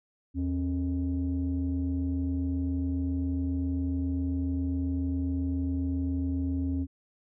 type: tone pair together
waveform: sine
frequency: 80.88 / 270 Hz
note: E2 / C#4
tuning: -32 / -45 cents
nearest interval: octave + major sixth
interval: 2087 cents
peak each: -28 dBFS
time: 0.34-6.87 s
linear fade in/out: 50 ms
effects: tanh soft clip ceiling -22 dBFS